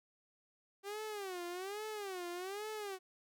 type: tone with vibrato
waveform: sawtooth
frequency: 388.4 Hz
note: G4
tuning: 16 cents flat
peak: -37 dBFS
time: 0.83-2.99 s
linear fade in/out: 50 ms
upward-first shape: sine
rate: 1.2 Hz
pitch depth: 190 cents each way
effects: none